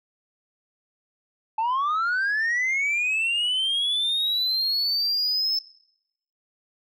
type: linear sweep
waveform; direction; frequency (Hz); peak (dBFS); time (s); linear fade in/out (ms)
sine; up; 862 to 5274; -19; 1.58-5.59; 5
effects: noise-tail reverb RT60 0.8 s tail -22 dB re dry + tanh soft clip ceiling -20 dBFS